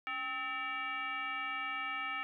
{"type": "tone with frequency modulation", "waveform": "sine", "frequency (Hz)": 1796, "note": "A6", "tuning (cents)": 35, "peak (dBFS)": -35, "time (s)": [0.07, 2.23], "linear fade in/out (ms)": 0, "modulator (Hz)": 504, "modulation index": 1.7, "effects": []}